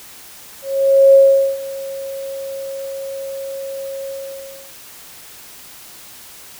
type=tone with ADSR envelope; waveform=sine; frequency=545 Hz; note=C#5; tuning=29 cents flat; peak=-4 dBFS; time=0.62-4.73 s; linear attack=520 ms; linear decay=430 ms; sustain=-20 dB; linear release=650 ms; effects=white hiss -39 dBFS RMS until 6.59 s